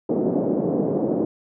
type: band-pass noise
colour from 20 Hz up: pink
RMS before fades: -22 dBFS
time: 0.09-1.25 s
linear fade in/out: 5 ms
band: 190 to 540 Hz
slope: 24 dB/octave
effects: none